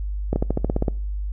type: clicks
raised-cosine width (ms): 2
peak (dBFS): -8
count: 10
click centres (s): 0.33 / 0.36 / 0.425 / 0.506 / 0.574 / 0.646 / 0.699 / 0.764 / 0.824 / 0.882
effects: noise-tail reverb RT60 0.5 s tail -24 dB re dry + added 50 Hz sine -24 dBFS peak until 1.32 s